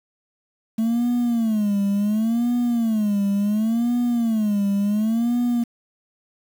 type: tone with vibrato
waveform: sine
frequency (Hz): 220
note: A3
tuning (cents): 0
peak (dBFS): -15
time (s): 0.78-5.64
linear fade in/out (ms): 10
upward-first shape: sine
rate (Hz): 0.7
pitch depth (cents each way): 170
effects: tanh soft clip ceiling -17 dBFS + 7-bit